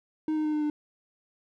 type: tone with pitch steps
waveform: triangle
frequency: 311.1 / 308.1 / 305 / 302.1 / 299.1 Hz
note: D#4 / D#4 / D#4 / D4 / D4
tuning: 0 / -17 / -34 / +49 / +32 cents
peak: -23 dBFS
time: 0.28-0.7 s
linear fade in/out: 2 ms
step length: 84 ms
effects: none